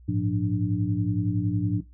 sine tone cluster, 102.3 / 113.1 / 177.2 / 294.5 Hz, G#2 / A2 / F3 / D4, -26 / +48 / +25 / +5 cents, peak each -28 dBFS, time 0.08-1.81 s, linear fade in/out 10 ms, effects noise-tail reverb RT60 0.2 s tail -17 dB re dry + added 60 Hz sine -47 dBFS peak until 1.93 s

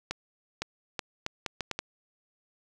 accelerating click train, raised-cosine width 0.2 ms, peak -14 dBFS, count 8, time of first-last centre 0.11-1.79 s, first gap 510 ms, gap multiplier 0.73, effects none

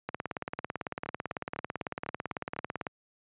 two click trains, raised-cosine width 0.5 ms, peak -18 / -23 dBFS, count 51 / 7, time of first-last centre 0.09-2.868 / 1.06-2.564 s, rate 18 / 3.99 Hz, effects high-pass 100 Hz 12 dB/octave + resampled to 8000 Hz

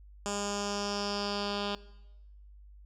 10% pulse tone with low-pass filter sweep, 203.1 Hz, G#3, 38 cents flat, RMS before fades -34 dBFS, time 0.26-1.75 s, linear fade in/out 0 ms, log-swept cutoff 7300 to 4000 Hz, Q 4.3, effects noise-tail reverb RT60 1.0 s tail -20 dB re dry + added 50 Hz sine -50 dBFS peak until 2.85 s

